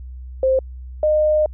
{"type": "tone pair in turn", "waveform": "sine", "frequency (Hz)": [525, 611.5], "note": ["C5", "D#5"], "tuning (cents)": [6, -30], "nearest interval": "minor third", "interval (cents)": 264, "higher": "second", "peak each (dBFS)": -13, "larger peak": "neither", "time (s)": [[0.43, 0.59], [1.03, 1.46]], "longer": "second", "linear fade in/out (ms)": 2, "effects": ["added 63 Hz sine -31 dBFS peak until 1.53 s"]}